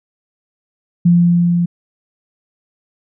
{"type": "tone with level ramp", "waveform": "sine", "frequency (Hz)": 173.2, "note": "F3", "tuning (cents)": -14, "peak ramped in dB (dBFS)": [-6, -12], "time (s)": [1.05, 1.66], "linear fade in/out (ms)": 10, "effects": []}